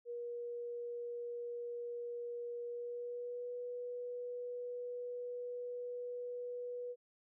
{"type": "tone with pitch glide", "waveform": "sine", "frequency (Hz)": [477.9, 489.1], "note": ["A#4", "B4"], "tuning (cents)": [43, -17], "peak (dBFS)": -40, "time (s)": [0.05, 6.96], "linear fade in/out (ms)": 50, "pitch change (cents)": 40, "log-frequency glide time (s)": [2.65, 3.53], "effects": []}